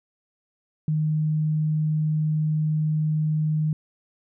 sine tone, 154.4 Hz, D#3, 13 cents flat, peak -20 dBFS, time 0.88-3.73 s, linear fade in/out 2 ms, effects none

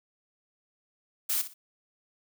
blue noise with echo, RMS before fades -28 dBFS, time 1.29-1.42 s, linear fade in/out 10 ms, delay 60 ms, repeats 2, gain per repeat -12 dB, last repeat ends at 1.54 s, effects none

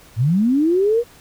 sine linear sweep, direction up, 101.3 to 488 Hz, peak -13 dBFS, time 0.16-1.04 s, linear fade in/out 50 ms, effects pink hiss -47 dBFS RMS until 1.2 s

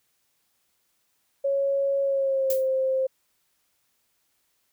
sine tone with pitch glide, 553 to 526.5 Hz, C#5 to C5, -4 to +11 cents, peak -21 dBFS, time 1.44-3.07 s, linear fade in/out 10 ms, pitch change -85 cents, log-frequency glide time 2.02-2.61 s
violet noise with exponential decay, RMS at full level -26 dBFS, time 2.5-2.68 s, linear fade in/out 2 ms, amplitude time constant 38 ms
effects white hiss -71 dBFS RMS until 4.72 s

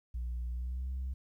sine tone with pitch glide, 60 to 65.05 Hz, B1 to C2, -49 to -9 cents, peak -32 dBFS, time 0.14-1.14 s, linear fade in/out 10 ms, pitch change +140 cents, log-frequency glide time 0.49-0.9 s, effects tanh soft clip ceiling -32 dBFS + 12-bit

